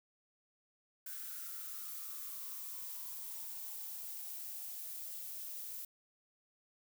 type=noise with high-pass filter sweep; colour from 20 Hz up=violet; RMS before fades=-45 dBFS; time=1.06-5.85 s; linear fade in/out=5 ms; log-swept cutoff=1500 to 520 Hz; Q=8.9; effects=none